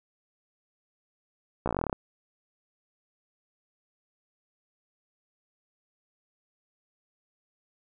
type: slowing click train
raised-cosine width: 1 ms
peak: -14 dBFS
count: 13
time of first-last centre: 1.66-1.928 s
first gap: 15 ms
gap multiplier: 1.07
effects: none